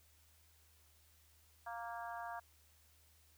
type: harmonic tone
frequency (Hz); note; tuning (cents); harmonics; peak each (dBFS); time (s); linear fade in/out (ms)
233.1; A#3; 0; 3 / 4 / 5 / 6 / 7; -46 / -48 / -51 / -54 / -52; 1.66-2.4; 10
effects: added 77 Hz sine -69 dBFS peak until 3.37 s + white hiss -70 dBFS RMS until 3.37 s